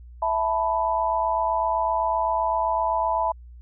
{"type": "chord", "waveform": "sine", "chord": "E suspended fourth", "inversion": "none", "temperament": "equal", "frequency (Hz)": [659.3, 880, 987.8], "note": ["E5", "A5", "B5"], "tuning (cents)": [0, 0, 0], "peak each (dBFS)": [-26, -25, -24], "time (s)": [0.22, 3.32], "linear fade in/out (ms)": 5, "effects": ["added 60 Hz sine -41 dBFS peak until 3.61 s"]}